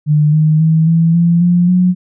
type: tone with pitch steps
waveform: sine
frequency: 150.3 / 155.06 / 159.97 / 165.04 / 170.27 / 175.67 / 181.23 Hz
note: D3 / D#3 / D#3 / E3 / F3 / F3 / F#3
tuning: +40 / -6 / +48 / +2 / -44 / +10 / -36 cents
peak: -7 dBFS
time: 0.06-1.95 s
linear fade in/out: 50 ms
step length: 270 ms
effects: none